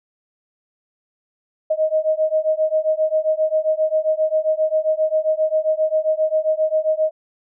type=beating tone pair; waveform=sine; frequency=622.3 / 629.8 Hz; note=D#5 / D#5; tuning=0 / +21 cents; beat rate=7.5 Hz; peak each=-19 dBFS; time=1.7-7.11 s; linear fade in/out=10 ms; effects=none